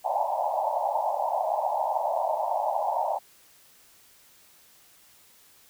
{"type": "band-pass noise", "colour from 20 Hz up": "white", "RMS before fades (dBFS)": -27, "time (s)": [0.04, 3.19], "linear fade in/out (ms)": 20, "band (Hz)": [580, 940], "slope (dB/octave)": 96, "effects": ["white hiss -57 dBFS RMS until 5.69 s"]}